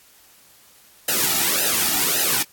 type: noise with flanger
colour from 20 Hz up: white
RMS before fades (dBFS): -20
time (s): 1.08-2.43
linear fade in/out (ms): 5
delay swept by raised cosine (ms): 0.88 to 1.98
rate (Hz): 1.8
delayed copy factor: -1
effects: white hiss -52 dBFS RMS until 2.52 s + AAC 64 kbps